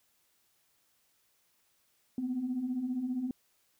sine beating tone pair, 240 / 255 Hz, B3 / C4, -49 / -44 cents, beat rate 15 Hz, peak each -38 / -31 dBFS, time 2.18-3.31 s, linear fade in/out 2 ms, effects tanh soft clip ceiling -25 dBFS + white hiss -72 dBFS RMS until 3.79 s

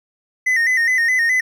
triangle tone with vibrato, 1930 Hz, B6, 40 cents flat, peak -12 dBFS, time 0.46-1.41 s, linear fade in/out 10 ms, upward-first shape square, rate 4.8 Hz, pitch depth 75 cents each way, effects none

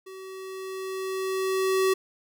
square tone with level ramp, 380 Hz, F#4, 46 cents sharp, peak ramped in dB -41 to -20 dBFS, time 0.06-1.94 s, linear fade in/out 10 ms, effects none

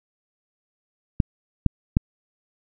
clicks, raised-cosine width 5 ms, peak -4 dBFS, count 3, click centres 1.202 / 1.663 / 1.969 s, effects none

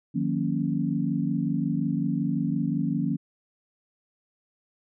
sine chord, D# minor seventh, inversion none, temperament equal with one note detuned, 155.56 / 181.09 / 233.1 / 277.2 Hz, D#3 / F#3 / A#3 / C#4, 0 / -37 / 0 / 0 cents, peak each -29 dBFS, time 0.14-3.17 s, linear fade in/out 20 ms, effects none

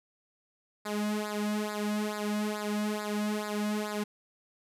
sawtooth tone with flanger, 210 Hz, G#3, 19 cents sharp, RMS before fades -32 dBFS, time 0.85-4.04 s, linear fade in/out 10 ms, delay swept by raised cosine 0.33 to 2.23 ms, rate 2.3 Hz, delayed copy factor -0.9, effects resampled to 32000 Hz

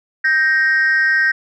sine tone pair together, 1568.8 / 1870 Hz, G6 / A#6, +1 / +5 cents, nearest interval minor third, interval 304 cents, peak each -13 dBFS, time 0.24-1.32 s, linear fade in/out 10 ms, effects tanh soft clip ceiling -8 dBFS

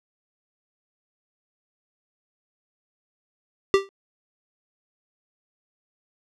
square tone with exponential decay, 392 Hz, G4, in tune, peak -11 dBFS, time 3.74-3.89 s, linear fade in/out 0 ms, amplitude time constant 31 ms, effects low-pass 5000 Hz 12 dB/octave

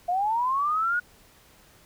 sine linear sweep, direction up, 688 to 1467 Hz, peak -22 dBFS, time 0.08-1 s, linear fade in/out 10 ms, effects pink hiss -56 dBFS RMS until 1.85 s

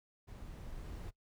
brown noise with level ramp, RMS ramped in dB -49 to -44 dBFS, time 0.27-1.11 s, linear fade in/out 20 ms, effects noise-tail reverb RT60 0.1 s tail -18 dB re dry

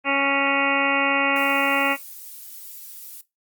harmonic tone, 277.2 Hz, C#4, in tune, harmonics 1 / 2 / 3 / 4 / 5 / 7 / 8 / 9 / 10, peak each -27 / -27 / -27 / -27 / -27 / -27 / -27 / -27 / -27 dBFS, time 0.04-1.97 s, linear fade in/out 50 ms
violet noise, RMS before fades -39 dBFS, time 1.36-3.21 s, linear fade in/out 2 ms
effects noise-tail reverb RT60 0.2 s tail -19 dB re dry + Opus 24 kbps

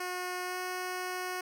10% pulse tone with pitch glide, 362.4 to 365.6 Hz, F#4 to F#4, -36 to -21 cents, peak -26 dBFS, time 0-1.41 s, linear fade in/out 5 ms, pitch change +15 cents, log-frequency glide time 0.45-0.58 s, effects none

